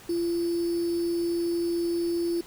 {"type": "tone with sample-and-hold", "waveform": "sine", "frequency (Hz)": 341.6, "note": "F4", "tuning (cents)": -38, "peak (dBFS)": -24, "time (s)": [0.09, 2.41], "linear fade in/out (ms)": 5, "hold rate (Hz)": 4900, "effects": ["pink hiss -49 dBFS RMS until 2.46 s"]}